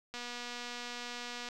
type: click train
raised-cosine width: 0.2 ms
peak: -25 dBFS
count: 327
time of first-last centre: 0.14-1.487 s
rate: 242 Hz
effects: none